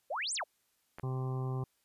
sine exponential two-way sweep, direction up then down, 493.9 to 9640 to 493.9 Hz, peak -33 dBFS, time 0.1-0.44 s, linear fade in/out 10 ms, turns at 0.34 s
clicks, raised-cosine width 0.5 ms, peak -30 dBFS, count 2, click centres 0.985 / 0.997 s
harmonic tone, 130 Hz, C3, 11 cents flat, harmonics 1 / 2 / 3 / 4 / 5 / 6 / 7 / 8 / 9, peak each -33 / -47 / -43 / -53 / -56 / -49 / -57 / -49 / -55 dBFS, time 1.03-1.64 s, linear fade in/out 5 ms
effects white hiss -75 dBFS RMS until 1.84 s + resampled to 32000 Hz

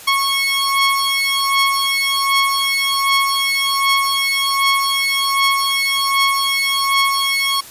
15% pulse beating tone pair, 1098 / 1099.3 Hz, C#6 / C#6, -17 / -15 cents, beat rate 1.3 Hz, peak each -11 dBFS, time 0.07-7.61 s, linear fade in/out 10 ms, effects white hiss -37 dBFS RMS until 7.7 s + resampled to 32000 Hz

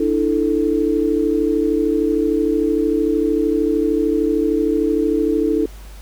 sine chord, D suspended second, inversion none, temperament equal with one note detuned, 296.4 / 329.6 / 440 Hz, D4 / E4 / A4, +16 / 0 / 0 cents, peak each -19 dBFS, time 0-5.66 s, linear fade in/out 5 ms, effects added 50 Hz sine -34 dBFS peak until 6.01 s + pink hiss -45 dBFS RMS until 6.01 s

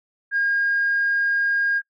sine tone, 1622 Hz, G#6, 41 cents flat, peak -17 dBFS, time 0.31-1.82 s, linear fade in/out 50 ms, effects noise-tail reverb RT60 0.1 s tail -24 dB re dry + tanh soft clip ceiling -13 dBFS

